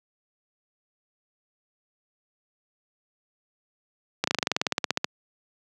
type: slowing click train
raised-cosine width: 0.2 ms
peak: -5 dBFS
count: 17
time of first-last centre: 4.24-5.044 s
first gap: 34 ms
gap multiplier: 1.05
effects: high-pass 150 Hz 12 dB/octave